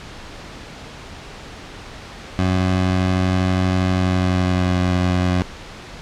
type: tone with pitch glide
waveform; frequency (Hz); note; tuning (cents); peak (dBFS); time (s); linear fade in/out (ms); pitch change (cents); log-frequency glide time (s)
20% pulse; 92.5 to 90.54; F#2 to F#2; 0 to -37; -11; 2.39-5.42; 0; -37; 3.86-4.81
effects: pink hiss -36 dBFS RMS until 6.01 s + low-pass 5000 Hz 12 dB/octave